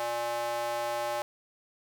square tone with high-pass filter, 118.7 Hz, A#2, 32 cents sharp, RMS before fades -32 dBFS, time 0-1.22 s, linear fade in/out 0 ms, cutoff 690 Hz, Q 4.3, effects none

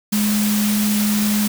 sine tone in noise, 209.2 Hz, G#3, 13 cents sharp, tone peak -16 dBFS, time 0.12-1.48 s, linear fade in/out 10 ms, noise white, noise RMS -24 dBFS, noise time 0.12-1.48 s, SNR +5 dB, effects none

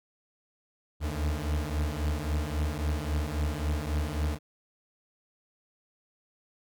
40% pulse beating tone pair, 73.1 / 76.8 Hz, D2 / D#2, -7 / -22 cents, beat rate 3.7 Hz, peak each -30 / -30 dBFS, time 1-4.39 s, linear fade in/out 50 ms, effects none

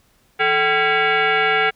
sine tone with frequency modulation, 436.2 Hz, A4, 15 cents flat, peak -14 dBFS, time 0.39-1.71 s, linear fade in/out 20 ms, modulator 602 Hz, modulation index 3.7, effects pink hiss -59 dBFS RMS until 1.75 s

